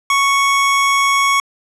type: tone pair together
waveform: square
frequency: 1109.6 / 2217 Hz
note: C#6 / C#7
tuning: +1 / 0 cents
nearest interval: octave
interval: 1199 cents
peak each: -14 / -17 dBFS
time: 0.1-1.4 s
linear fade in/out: 2 ms
effects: low-pass 10000 Hz 12 dB/octave